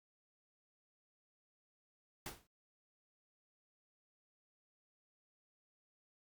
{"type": "noise with exponential decay", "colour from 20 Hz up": "pink", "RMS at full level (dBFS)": -41, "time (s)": [2.26, 2.47], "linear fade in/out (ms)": 2, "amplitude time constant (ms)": 45, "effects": ["Opus 48 kbps"]}